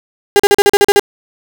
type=tone bursts; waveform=35% pulse; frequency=404.5 Hz; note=G#4; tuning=46 cents flat; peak=-3 dBFS; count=9; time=0.36-0.995 s; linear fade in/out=0 ms; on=35 ms; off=40 ms; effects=none